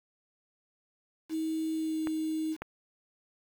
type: tone with pitch glide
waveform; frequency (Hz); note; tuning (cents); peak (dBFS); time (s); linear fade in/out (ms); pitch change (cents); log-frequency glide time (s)
sine; 318.2 to 314.9; D#4 to D#4; +39 to +21; -29; 1.29-2.57; 50; -18; 1.73-2.01
type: clicks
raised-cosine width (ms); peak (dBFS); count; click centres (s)
0.5; -22; 2; 2.072 / 2.62
effects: 8-bit